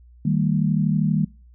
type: chord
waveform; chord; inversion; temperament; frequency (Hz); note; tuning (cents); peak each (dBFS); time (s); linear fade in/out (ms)
sine; Eb major; none; equal with one note detuned; 155.56 / 196 / 228.4; Eb3 / G3 / Bb3; 0 / 0 / -35; -20 / -22 / -24; 0.25-1.25; 5
effects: noise-tail reverb RT60 0.4 s tail -25 dB re dry + added 60 Hz sine -46 dBFS peak until 1.54 s

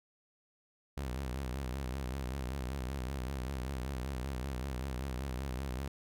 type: tone with vibrato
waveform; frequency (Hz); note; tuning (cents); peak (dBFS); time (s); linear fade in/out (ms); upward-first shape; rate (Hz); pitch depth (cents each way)
sawtooth; 65.41; C2; 0; -32; 0.97-5.88; 5; sine; 5.2; 120
effects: none

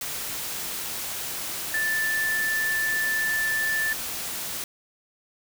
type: tone in noise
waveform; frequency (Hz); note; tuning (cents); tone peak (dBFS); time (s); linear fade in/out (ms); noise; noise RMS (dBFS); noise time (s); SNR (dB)
sine; 1760; A6; 0; -23; 1.74-3.93; 2; white; -32; 0.01-4.64; +6
effects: none

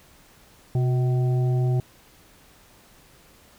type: harmonic tone with a mistuned harmonic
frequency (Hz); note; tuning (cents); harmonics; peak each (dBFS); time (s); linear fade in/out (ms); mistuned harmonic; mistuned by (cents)
127.6; C3; -43; 1 / 3 / 5 / 6; -19 / -31 / -39 / -39; 0.75-1.8; 2; 3; -73
effects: pink hiss -54 dBFS RMS until 3.58 s

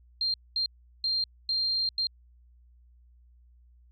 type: tone bursts at uneven times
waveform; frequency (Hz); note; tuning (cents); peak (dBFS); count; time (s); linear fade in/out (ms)
sine; 4186; C8; 0; -25; 5; 0.21-0.34 / 0.56-0.66 / 1.04-1.24 / 1.49-1.89 / 1.98-2.07; 2
effects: added 60 Hz sine -55 dBFS peak until 3.91 s

